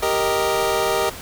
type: chord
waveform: 25% pulse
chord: Eb major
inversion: first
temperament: equal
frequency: 392 / 466.2 / 622.3 Hz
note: G4 / Bb4 / Eb5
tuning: 0 / 0 / 0 cents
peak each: -19 dBFS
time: 0.02-1.1 s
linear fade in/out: 10 ms
effects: pink hiss -35 dBFS RMS until 1.21 s